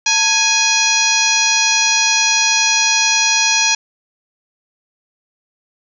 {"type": "harmonic tone with a mistuned harmonic", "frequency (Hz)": 830.6, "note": "G#5", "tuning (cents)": 0, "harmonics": [1, 2, 3, 4, 5, 6, 7, 8], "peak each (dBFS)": [-22, -23, -17, -22, -20, -23, -17, -23], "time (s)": [0.06, 3.75], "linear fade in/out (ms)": 5, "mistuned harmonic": 1, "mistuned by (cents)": 120, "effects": []}